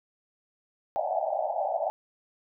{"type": "band-pass noise", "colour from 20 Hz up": "pink", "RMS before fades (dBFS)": -29, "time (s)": [0.96, 1.9], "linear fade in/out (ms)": 0, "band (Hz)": [590, 830], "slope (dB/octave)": 96, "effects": []}